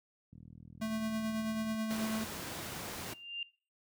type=click train; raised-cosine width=5 ms; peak=-38 dBFS; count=58; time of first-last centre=0.33-1.744 s; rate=40.3 Hz
type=tone with tremolo; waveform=square; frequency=220 Hz; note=A3; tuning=in tune; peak=-33 dBFS; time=0.81-2.24 s; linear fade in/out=10 ms; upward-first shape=sine; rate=9.2 Hz; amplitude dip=35%
type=noise; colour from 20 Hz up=pink; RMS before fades=-41 dBFS; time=1.9-3.14 s; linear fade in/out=10 ms
type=tone with exponential growth; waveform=sine; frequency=2794 Hz; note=F7; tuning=in tune; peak=-34 dBFS; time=2.83-3.43 s; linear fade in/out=2 ms; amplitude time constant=130 ms
effects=noise-tail reverb RT60 0.4 s tail -21 dB re dry + high-pass 100 Hz 12 dB/octave